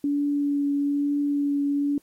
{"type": "tone with vibrato", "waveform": "sine", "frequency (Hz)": 286, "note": "D4", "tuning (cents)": -46, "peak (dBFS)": -21, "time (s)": [0.04, 1.98], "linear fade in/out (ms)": 2, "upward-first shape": "triangle", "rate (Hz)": 1.1, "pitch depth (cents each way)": 14, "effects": ["white hiss -64 dBFS RMS until 2.02 s", "AAC 48 kbps"]}